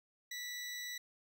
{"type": "tone", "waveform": "20% pulse", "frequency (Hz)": 1961, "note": "B6", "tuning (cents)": -13, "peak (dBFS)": -36, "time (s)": [0.31, 0.98], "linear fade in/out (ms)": 5, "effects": []}